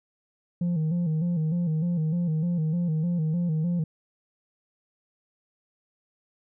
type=tone with vibrato; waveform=sine; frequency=165.3 Hz; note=E3; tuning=5 cents sharp; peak=-20 dBFS; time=0.61-3.84 s; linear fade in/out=5 ms; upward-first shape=square; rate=3.3 Hz; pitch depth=92 cents each way; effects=tanh soft clip ceiling -22 dBFS